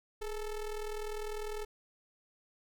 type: ring-modulated tone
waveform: square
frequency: 220 Hz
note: A3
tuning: in tune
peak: -34 dBFS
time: 0.21-1.65 s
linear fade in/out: 10 ms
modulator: 200 Hz
effects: none